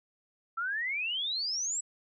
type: exponential sweep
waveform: sine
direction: up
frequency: 1318.5 to 7902 Hz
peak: -30 dBFS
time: 0.57-1.81 s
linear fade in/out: 10 ms
effects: none